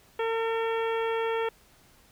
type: harmonic tone with a mistuned harmonic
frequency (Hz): 453.2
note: A#4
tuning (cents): -49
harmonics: 1 / 2 / 3 / 4 / 5 / 6 / 7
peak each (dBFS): -27 / -33 / -37 / -39 / -41 / -43 / -44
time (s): 0.19-1.49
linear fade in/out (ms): 5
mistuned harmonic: 7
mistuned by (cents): +52
effects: pink hiss -59 dBFS RMS until 2.11 s